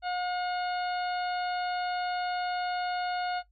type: harmonic tone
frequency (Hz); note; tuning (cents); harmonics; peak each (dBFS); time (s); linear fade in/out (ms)
720; F#5; -47; 1 / 2 / 3 / 4 / 5 / 6; -30 / -36 / -44 / -44 / -47 / -44; 0.02-3.43; 50
effects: noise-tail reverb RT60 0.1 s tail -17 dB re dry + added 50 Hz sine -62 dBFS peak until 3.51 s